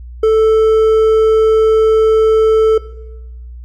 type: tone with hard clipping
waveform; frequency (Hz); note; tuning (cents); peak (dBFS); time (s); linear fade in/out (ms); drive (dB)
triangle; 440; A4; 0; -8; 0.23-2.78; 5; 7
effects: noise-tail reverb RT60 1.0 s tail -18 dB re dry + added 60 Hz sine -28 dBFS peak until 3.64 s